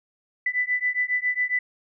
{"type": "beating tone pair", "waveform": "sine", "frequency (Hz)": [1987, 1994.3], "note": ["B6", "B6"], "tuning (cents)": [10, 16], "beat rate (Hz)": 7.3, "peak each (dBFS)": -25, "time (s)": [0.46, 1.59], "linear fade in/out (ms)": 5, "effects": []}